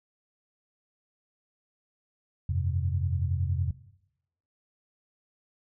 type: chord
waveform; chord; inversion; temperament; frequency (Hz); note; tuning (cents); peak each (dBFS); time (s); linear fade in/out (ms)
sine; F suspended second; none; equal; 87.31 / 98 / 130.81; F2 / G2 / C3; 0 / 0 / 0; -27 / -32 / -31; 2.49-3.71; 5
effects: noise-tail reverb RT60 0.8 s tail -17 dB re dry